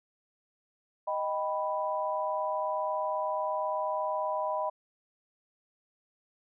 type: chord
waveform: sine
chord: Eb augmented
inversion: none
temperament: equal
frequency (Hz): 622.3 / 784 / 987.8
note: Eb5 / G5 / B5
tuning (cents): 0 / 0 / 0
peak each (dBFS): -32 / -36 / -32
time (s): 1.07-4.7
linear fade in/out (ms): 10
effects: none